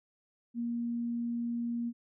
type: tone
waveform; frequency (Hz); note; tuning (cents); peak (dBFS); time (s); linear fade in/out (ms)
sine; 236; A#3; +22; -31; 0.54-1.93; 50
effects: none